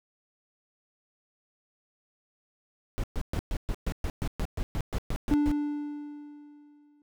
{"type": "noise bursts", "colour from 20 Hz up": "brown", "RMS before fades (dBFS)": -29, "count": 15, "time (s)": [2.98, 5.515], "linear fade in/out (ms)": 0, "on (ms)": 57, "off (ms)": 120}
{"type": "tone with exponential decay", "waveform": "triangle", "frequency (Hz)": 293.7, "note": "D4", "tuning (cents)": 0, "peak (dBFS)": -18, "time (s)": [5.31, 7.02], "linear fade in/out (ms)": 2, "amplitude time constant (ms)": 370}
{"effects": []}